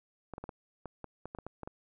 clicks, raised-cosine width 1 ms, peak -27 dBFS, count 12, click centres 0.337 / 0.381 / 0.44 / 0.492 / 0.857 / 1.043 / 1.256 / 1.349 / 1.387 / 1.466 / 1.633 / 1.675 s, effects none

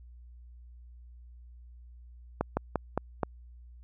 slowing click train, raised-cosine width 1 ms, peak -13 dBFS, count 5, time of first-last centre 2.41-3.232 s, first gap 160 ms, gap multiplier 1.17, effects added 60 Hz sine -48 dBFS peak until 3.83 s

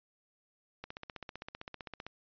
click train, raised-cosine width 0.3 ms, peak -26 dBFS, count 20, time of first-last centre 0.84-2.066 s, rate 15.5 Hz, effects resampled to 11025 Hz

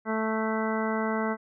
harmonic tone, 220 Hz, A3, in tune, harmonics 1 / 2 / 3 / 4 / 5 / 6 / 7 / 9, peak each -29 / -32 / -34 / -35 / -36 / -37 / -37 / -39 dBFS, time 0.05-1.37 s, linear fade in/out 50 ms, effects none

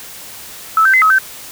sine tone with pitch steps, 1309 / 1556 / 2047 / 1278 / 1546 Hz, E6 / G6 / C7 / D#6 / G6, -13 / -13 / -38 / +46 / -24 cents, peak -7 dBFS, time 0.77-1.185 s, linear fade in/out 2 ms, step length 83 ms, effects white hiss -33 dBFS RMS until 1.51 s

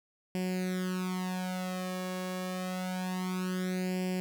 sawtooth tone with flanger, 184 Hz, F#3, 9 cents flat, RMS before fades -34 dBFS, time 0.35-4.2 s, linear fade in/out 0 ms, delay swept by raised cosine 0.39 to 1.79 ms, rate 0.27 Hz, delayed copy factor +0.85, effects none

